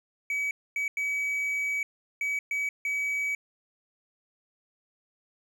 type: tone bursts at uneven times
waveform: triangle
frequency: 2277 Hz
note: C#7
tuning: 46 cents sharp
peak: -25 dBFS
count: 6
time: 0.3-0.51 / 0.76-0.88 / 0.97-1.83 / 2.21-2.39 / 2.51-2.69 / 2.85-3.35 s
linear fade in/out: 2 ms
effects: none